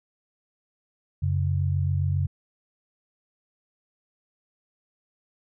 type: tone pair together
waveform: sine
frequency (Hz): 91.12 / 138.59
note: F#2 / C#3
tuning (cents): -26 / 0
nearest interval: perfect fifth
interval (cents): 726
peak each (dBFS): -23 / -26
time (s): 1.22-2.27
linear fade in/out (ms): 10
effects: none